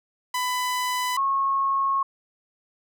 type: tone pair in turn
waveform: sawtooth / sine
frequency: 999 / 1091.9 Hz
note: B5 / C#6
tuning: +20 / -26 cents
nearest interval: major second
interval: 154 cents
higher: second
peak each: -20 dBFS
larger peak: neither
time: 0.34-1.17 / 1.17-2.03 s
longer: second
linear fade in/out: 5 ms
effects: none